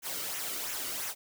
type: noise with flanger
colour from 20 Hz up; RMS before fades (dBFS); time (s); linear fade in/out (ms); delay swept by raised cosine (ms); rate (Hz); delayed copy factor
white; -36; 0.02-1.15; 50; 0.21 to 1.21; 2.9; -0.55
effects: none